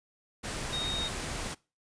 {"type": "tone in noise", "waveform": "sine", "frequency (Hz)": 3729, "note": "A#7", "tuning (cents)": 0, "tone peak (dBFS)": -31, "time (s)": [0.72, 1.09], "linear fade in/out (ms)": 20, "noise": "pink", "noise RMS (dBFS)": -36, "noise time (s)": [0.43, 1.55], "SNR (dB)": 2, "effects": ["noise-tail reverb RT60 0.3 s tail -22 dB re dry", "resampled to 22050 Hz"]}